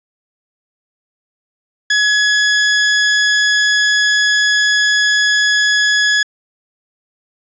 sawtooth tone, 1687 Hz, G#6, 27 cents sharp, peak -7 dBFS, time 1.9-6.23 s, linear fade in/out 5 ms, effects resampled to 16000 Hz + 8-bit

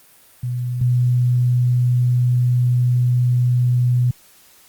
sine tone pair in turn, 123.47 / 123.47 Hz, B2 / B2, 0 / 0 cents, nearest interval unison, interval 0 cents, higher neither, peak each -20 / -13 dBFS, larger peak second, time 0.43-0.81 / 0.81-4.11 s, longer second, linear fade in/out 5 ms, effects white hiss -50 dBFS RMS until 4.68 s + Opus 32 kbps

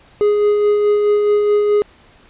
triangle tone with tremolo, 415.3 Hz, G#4, in tune, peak -8 dBFS, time 0.21-1.82 s, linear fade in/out 0 ms, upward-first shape sine, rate 4.7 Hz, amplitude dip 30%, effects pink hiss -48 dBFS RMS until 2.29 s + resampled to 8000 Hz

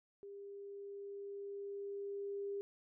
sine tone with level ramp, 400.7 Hz, G4, 38 cents sharp, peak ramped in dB -48 to -38 dBFS, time 0.23-2.61 s, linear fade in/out 0 ms, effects none

